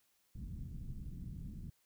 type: low-pass noise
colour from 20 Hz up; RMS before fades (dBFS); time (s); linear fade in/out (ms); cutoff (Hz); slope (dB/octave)
pink; -45; 0.35-1.7; 5; 210; 24
effects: white hiss -75 dBFS RMS until 1.85 s